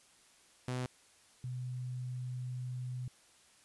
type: tone pair in turn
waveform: sawtooth / sine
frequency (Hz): 126.2 / 125.71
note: B2 / B2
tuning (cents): +38 / +31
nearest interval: unison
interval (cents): 7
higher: first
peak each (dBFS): -31 / -37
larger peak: first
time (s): 0.68-0.86 / 1.44-3.08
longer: second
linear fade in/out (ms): 2
effects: white hiss -64 dBFS RMS until 3.64 s + resampled to 24000 Hz